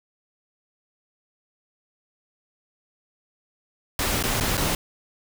pink noise with dropouts, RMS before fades -24 dBFS, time 3.99-4.75 s, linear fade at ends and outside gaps 2 ms, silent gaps 4.227-4.237 / 4.401-4.408 / 4.571-4.576 s, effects none

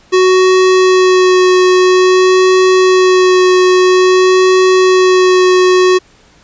square tone with vibrato, 370 Hz, F#4, in tune, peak -6 dBFS, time 0.12-5.99 s, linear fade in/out 20 ms, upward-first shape sine, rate 0.5 Hz, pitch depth 12 cents each way, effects pink hiss -46 dBFS RMS until 6.43 s + resampled to 16000 Hz

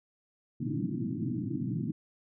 pink band-pass noise, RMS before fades -33 dBFS, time 0.6-1.92 s, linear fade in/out 5 ms, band 110 to 330 Hz, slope 96 dB/octave, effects none

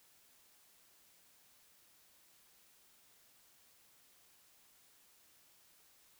silence, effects white hiss -67 dBFS RMS until 6.19 s

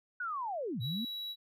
sine linear two-way sweep, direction down then up, 1501 to 106.6 to 245 Hz, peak -34 dBFS, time 0.2-1.05 s, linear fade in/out 5 ms, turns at 0.81 s
triangle tone, 3900 Hz, B7, 23 cents flat, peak -36 dBFS, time 0.8-1.36 s, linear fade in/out 50 ms
effects none

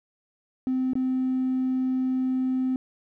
triangle tone with dropouts, 258.4 Hz, C4, 21 cents flat, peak -19 dBFS, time 0.67-2.76 s, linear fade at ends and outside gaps 1 ms, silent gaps 0.934-0.954 s, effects tanh soft clip ceiling -19 dBFS

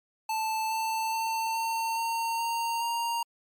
square tone with pitch steps, 880 / 888.7 / 897.5 / 906.3 / 915.3 / 924.3 / 933.4 Hz, A5 / A5 / A5 / A#5 / A#5 / A#5 / A#5, 0 / +17 / +34 / -49 / -32 / -15 / +2 cents, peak -28 dBFS, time 0.29-3.23 s, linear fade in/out 5 ms, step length 420 ms, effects MP3 96 kbps

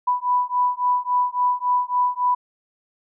sine beating tone pair, 987.8 / 991.4 Hz, B5 / B5, 0 / +6 cents, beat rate 3.6 Hz, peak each -21 dBFS, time 0.07-2.35 s, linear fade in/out 10 ms, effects none

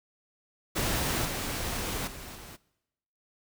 pink noise with level steps, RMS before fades -29 / -33 / -43 / -46 dBFS, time 0.75-2.57 s, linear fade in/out 20 ms, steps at 1.25 / 2.07 / 2.35 s, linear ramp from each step 5 ms, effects noise-tail reverb RT60 0.9 s tail -21 dB re dry

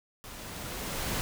pink noise with level ramp, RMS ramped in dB -45 to -31 dBFS, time 0.24-1.21 s, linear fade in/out 0 ms, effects none

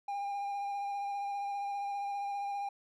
triangle tone with vibrato, 804 Hz, G5, 44 cents sharp, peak -32 dBFS, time 0.08-2.69 s, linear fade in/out 5 ms, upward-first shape sine, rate 15 Hz, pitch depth 17 cents each way, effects none

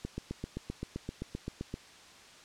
click train, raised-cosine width 3 ms, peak -23 dBFS, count 14, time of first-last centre 0.05-1.741 s, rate 7.69 Hz, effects white hiss -54 dBFS RMS until 2.44 s + low-pass 6000 Hz 12 dB/octave

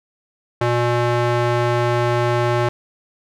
square tone with band-pass filter, 120.2 Hz, B2, 46 cents flat, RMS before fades -18 dBFS, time 0.61-2.69 s, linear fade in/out 5 ms, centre 810 Hz, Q 0.57, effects none

